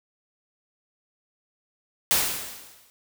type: noise with exponential decay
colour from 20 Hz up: white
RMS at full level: -19 dBFS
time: 2.11-2.9 s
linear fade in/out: 0 ms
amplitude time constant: 170 ms
effects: none